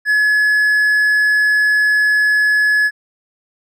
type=tone; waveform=triangle; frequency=1700 Hz; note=G#6; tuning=40 cents sharp; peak=-9 dBFS; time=0.05-2.91 s; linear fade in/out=50 ms; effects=none